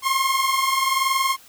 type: tone pair together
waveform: sawtooth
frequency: 1061 / 1082 Hz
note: C6 / C#6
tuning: +24 / -42 cents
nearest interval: unison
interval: 34 cents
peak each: -17 / -19 dBFS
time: 0.02-1.37 s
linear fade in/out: 50 ms
effects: white hiss -49 dBFS RMS until 1.48 s